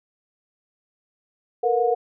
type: tone cluster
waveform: sine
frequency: 455.9 / 482.9 / 723 Hz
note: A#4 / B4 / F#5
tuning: -39 / -39 / -40 cents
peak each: -22 dBFS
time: 1.63-1.95 s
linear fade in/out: 10 ms
effects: none